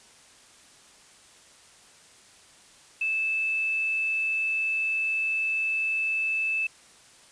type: tone with quantisation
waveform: sine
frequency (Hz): 2626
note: E7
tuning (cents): -7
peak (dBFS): -24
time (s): 3.01-6.67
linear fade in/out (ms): 5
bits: 8
effects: white hiss -54 dBFS RMS until 7.31 s + resampled to 22050 Hz